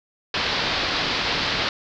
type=low-pass noise; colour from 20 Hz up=white; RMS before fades=-24 dBFS; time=0.34-1.69 s; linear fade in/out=2 ms; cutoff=4800 Hz; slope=48 dB/octave; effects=none